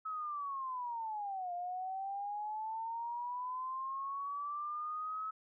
sine linear two-way sweep, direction down then up, 1293 to 699 to 1293 Hz, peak -37 dBFS, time 0.05-5.31 s, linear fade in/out 10 ms, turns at 1.53 s, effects none

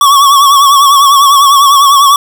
square tone with vibrato, 1119 Hz, C#6, 16 cents sharp, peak -3 dBFS, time 0.01-2.16 s, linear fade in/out 2 ms, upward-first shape triangle, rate 10 Hz, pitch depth 80 cents each way, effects none

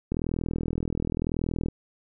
click train, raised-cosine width 3 ms, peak -15 dBFS, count 65, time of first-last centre 0.12-1.685 s, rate 40.9 Hz, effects none

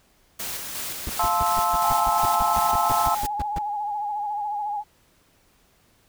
white noise with tremolo, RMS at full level -31 dBFS, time 0.39-3.27 s, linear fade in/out 10 ms, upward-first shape square, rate 2.8 Hz, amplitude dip 30%
brown noise bursts, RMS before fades -28 dBFS, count 16, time 1.07-3.586 s, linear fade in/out 2 ms, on 26 ms, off 140 ms
sine chord, F major seventh, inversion none, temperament just, 698.5 / 873.1 / 1047.7 / 1309.6 Hz, F5 / A5 / C6 / E6, 0 / -14 / +2 / -12 cents, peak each -26 / -24 / -26 / -25 dBFS, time 1.19-3.15 s, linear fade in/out 5 ms
sine tone with vibrato, 830.6 Hz, G#5, in tune, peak -25 dBFS, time 1.8-4.84 s, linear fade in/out 50 ms, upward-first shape sine, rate 14 Hz, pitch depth 47 cents each way
effects pink hiss -61 dBFS RMS until 6.08 s

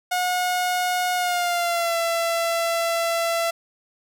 sawtooth tone with pitch glide, 724 to 671.6 Hz, F#5 to E5, -38 to +32 cents, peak -17 dBFS, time 0.11-3.51 s, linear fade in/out 10 ms, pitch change -130 cents, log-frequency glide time 1.15-1.96 s, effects none

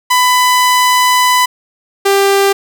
sawtooth tone pair in turn, 999 / 395.4 Hz, B5 / G4, +20 / +15 cents, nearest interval octave + major third, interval 1605 cents, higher first, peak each -4 dBFS, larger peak neither, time 0.1-1.46 / 2.05-2.53 s, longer first, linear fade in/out 10 ms, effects none

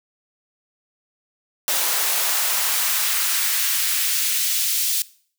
white noise with high-pass filter sweep, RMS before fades -21 dBFS, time 1.68-5.02 s, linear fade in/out 0 ms, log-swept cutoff 490 to 3700 Hz, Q 0.88, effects noise-tail reverb RT60 0.5 s tail -20 dB re dry

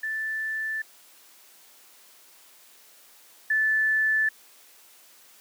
sine tone pair in turn, 1760 / 1748.9 Hz, A6 / A6, 0 / -11 cents, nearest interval unison, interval 11 cents, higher first, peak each -27 / -20 dBFS, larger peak second, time 0.03-0.82 / 3.5-4.29 s, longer neither, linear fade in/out 5 ms, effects white hiss -54 dBFS RMS until 5.4 s + high-pass 300 Hz 12 dB/octave

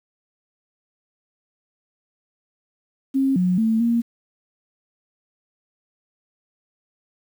sine tone with pitch steps, 269.2 / 181.4 / 223.1 / 233.9 Hz, C4 / F#3 / A3 / A#3, +49 / -34 / +24 / +6 cents, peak -16 dBFS, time 3.14-4.02 s, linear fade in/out 20 ms, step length 220 ms, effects 8-bit

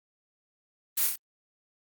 blue noise with echo, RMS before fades -27 dBFS, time 0.97-1.07 s, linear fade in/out 5 ms, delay 30 ms, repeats 3, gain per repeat -3 dB, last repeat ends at 1.16 s, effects Opus 32 kbps

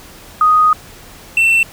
sine / triangle tone pair in turn, 1245 / 2689 Hz, D#6 / E7, +1 / +34 cents, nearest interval octave + minor second, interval 1333 cents, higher second, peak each -7 dBFS, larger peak neither, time 0.41-0.73 / 1.37-1.63 s, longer first, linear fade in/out 2 ms, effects pink hiss -38 dBFS RMS until 1.72 s

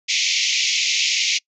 pink band-pass noise, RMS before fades -20 dBFS, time 0.08-1.39 s, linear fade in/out 20 ms, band 2100 to 6800 Hz, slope 96 dB/octave, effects noise-tail reverb RT60 0.1 s tail -26 dB re dry

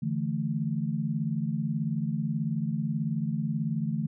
sine chord, D suspended second, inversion none, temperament just, 146.83 / 165.19 / 220.2 Hz, D3 / E3 / A3, 0 / +4 / +2 cents, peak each -31 dBFS, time 0.02-4.07 s, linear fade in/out 10 ms, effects none

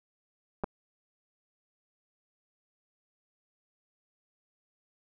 clicks, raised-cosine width 1 ms, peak -18 dBFS, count 2, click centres 0.637 / 0.642 s, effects none

